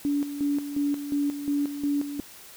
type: tone with tremolo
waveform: sine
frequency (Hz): 287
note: D4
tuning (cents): -40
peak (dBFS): -22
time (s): 0.05-2.2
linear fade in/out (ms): 0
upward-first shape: square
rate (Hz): 2.8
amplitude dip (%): 65
effects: white hiss -47 dBFS RMS until 2.56 s